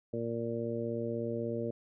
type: harmonic tone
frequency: 116.4 Hz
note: A#2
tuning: 2 cents flat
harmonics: 1 / 2 / 3 / 4 / 5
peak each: -40 / -38 / -39 / -37 / -40 dBFS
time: 0.13-1.71 s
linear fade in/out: 5 ms
effects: none